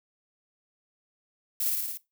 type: noise with echo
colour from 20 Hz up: violet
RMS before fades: -28 dBFS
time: 1.6-1.7 s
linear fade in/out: 5 ms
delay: 55 ms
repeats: 5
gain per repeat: -2 dB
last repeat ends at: 1.975 s
effects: noise-tail reverb RT60 0.2 s tail -19 dB re dry